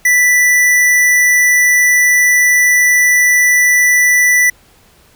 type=tone; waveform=square; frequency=1975.5 Hz; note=B6; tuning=in tune; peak=-8 dBFS; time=0.05-4.5 s; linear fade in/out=5 ms; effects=pink hiss -48 dBFS RMS until 5.15 s